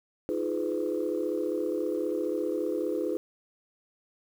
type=chord; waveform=sine; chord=F half-diminished seventh; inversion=third; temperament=just; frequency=314.3 / 349.2 / 419.1 / 502.9 Hz; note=Eb4 / F4 / Ab4 / Cb5; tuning=+18 / 0 / +16 / +31 cents; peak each=-32 dBFS; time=0.29-3.17 s; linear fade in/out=0 ms; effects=tanh soft clip ceiling -19 dBFS + 9-bit